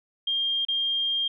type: tone with dropouts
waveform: sine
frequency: 3208 Hz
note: G7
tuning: 39 cents sharp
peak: -23 dBFS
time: 0.27-1.28 s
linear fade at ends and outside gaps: 5 ms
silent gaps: 0.651-0.684 s
effects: none